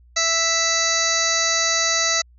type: harmonic tone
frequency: 660 Hz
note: E5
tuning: 2 cents sharp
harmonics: 1 / 2 / 3 / 4 / 6 / 7 / 8 / 9 / 10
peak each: -29 / -27 / -24 / -33 / -24 / -27 / -32 / -24 / -25 dBFS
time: 0.16-2.22 s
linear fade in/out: 10 ms
effects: added 60 Hz sine -48 dBFS peak until 2.38 s